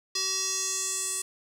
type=tone with band-pass filter sweep; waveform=square; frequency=380 Hz; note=F#4; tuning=46 cents sharp; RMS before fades=-30 dBFS; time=0.15-1.22 s; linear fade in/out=5 ms; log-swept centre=5200 to 8500 Hz; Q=4; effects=9-bit